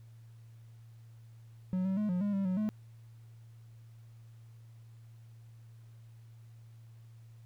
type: tone with pitch steps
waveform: triangle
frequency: 184.4 / 190.5 / 211.1 / 179.6 / 204.3 / 195.8 / 184.6 / 213.7 Hz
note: F#3 / G3 / G#3 / F3 / G#3 / G3 / F#3 / G#3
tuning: -6 / -49 / +29 / +49 / -28 / -2 / -4 / +50 cents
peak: -27 dBFS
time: 1.73-2.69 s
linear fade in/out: 0 ms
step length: 120 ms
effects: added 114 Hz sine -51 dBFS peak until 7.45 s + pink hiss -71 dBFS RMS until 7.45 s